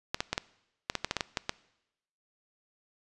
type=clicks; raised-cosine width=0.2 ms; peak=-11 dBFS; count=12; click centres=0.145 / 0.205 / 0.33 / 0.379 / 0.899 / 0.953 / 1.046 / 1.111 / 1.167 / 1.208 / 1.372 / 1.494 s; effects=noise-tail reverb RT60 0.9 s tail -21 dB re dry + resampled to 24000 Hz